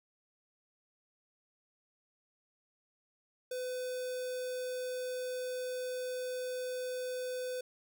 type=tone with notch filter; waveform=square; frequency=504 Hz; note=B4; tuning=35 cents sharp; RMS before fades=-38 dBFS; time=3.51-7.61 s; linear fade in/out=5 ms; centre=2000 Hz; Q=1.1; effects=none